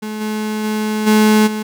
35% pulse tone with level steps, 214.6 Hz, A3, 43 cents flat, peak -21 / -17 / -15 / -7 / -18 dBFS, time 0.02-1.63 s, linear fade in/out 10 ms, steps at 0.2 / 0.63 / 1.06 / 1.46 s, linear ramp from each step 20 ms, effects none

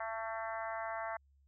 harmonic tone with a mistuned harmonic, 224.3 Hz, A3, 34 cents sharp, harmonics 3 / 4 / 5 / 6 / 7 / 8 / 9, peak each -41 / -43 / -45 / -47 / -48 / -49 / -50 dBFS, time 0-1.17 s, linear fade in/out 5 ms, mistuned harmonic 4, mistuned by -16 cents, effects added 69 Hz sine -65 dBFS peak until 1.47 s

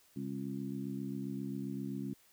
harmonic tone with a mistuned harmonic, 67.6 Hz, C#2, 43 cents flat, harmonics 2 / 3 / 4 / 5, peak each -44 / -40 / -41 / -48 dBFS, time 0.16-2.14 s, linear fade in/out 5 ms, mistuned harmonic 5, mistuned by +36 cents, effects white hiss -66 dBFS RMS until 2.32 s

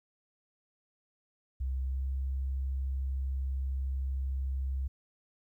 sine tone with pitch glide, 65.41 to 66.55 Hz, C2 to C2, 0 to +30 cents, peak -30 dBFS, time 1.6-4.88 s, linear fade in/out 10 ms, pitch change +30 cents, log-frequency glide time 1.83-2.05 s, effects 12-bit

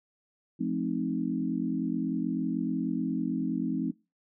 sine chord, F dominant seventh, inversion none, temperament equal with one note detuned, 174.61 / 215.1 / 261.6 / 311.1 Hz, F3 / A3 / C4 / Eb4, 0 / -39 / 0 / 0 cents, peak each -34 / -33 / -31 / -34 dBFS, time 0.59-3.92 s, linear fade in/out 20 ms, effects noise-tail reverb RT60 0.3 s tail -25 dB re dry

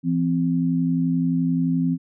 sine tone pair together, 167.98 / 259.5 Hz, E3 / C4, +33 / -14 cents, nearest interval minor sixth, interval 753 cents, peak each -21 dBFS, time 0.03-1.98 s, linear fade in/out 50 ms, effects none

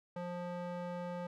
square tone with band-pass filter, 176.3 Hz, F3, 17 cents sharp, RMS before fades -41 dBFS, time 0.16-1.27 s, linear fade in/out 5 ms, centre 620 Hz, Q 0.92, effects none

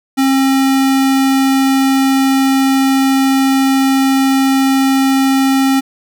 square tone, 268.6 Hz, C4, 46 cents sharp, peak -10 dBFS, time 0.17-5.81 s, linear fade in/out 20 ms, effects none

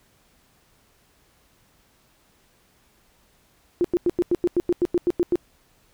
sine tone bursts, 350 Hz, F4, 4 cents sharp, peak -16 dBFS, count 13, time 3.81-5.356 s, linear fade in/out 0 ms, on 34 ms, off 92 ms, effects pink hiss -61 dBFS RMS until 5.93 s

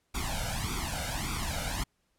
pink noise with flanger, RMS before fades -33 dBFS, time 0.14-1.84 s, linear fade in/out 10 ms, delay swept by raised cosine 0.85 to 1.38 ms, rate 1.7 Hz, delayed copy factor +0.9, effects pink hiss -75 dBFS RMS until 2.18 s + low-pass 12000 Hz 12 dB/octave

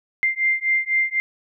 sine beating tone pair, 2093 / 2097 Hz, C7 / C7, 0 / +3 cents, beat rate 4 Hz, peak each -21 / -21 dBFS, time 0.23-1.2 s, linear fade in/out 0 ms, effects none

